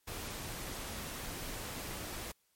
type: noise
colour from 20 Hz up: pink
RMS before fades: -42 dBFS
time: 0.07-2.32 s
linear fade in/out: 10 ms
effects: white hiss -75 dBFS RMS until 2.55 s + MP3 64 kbps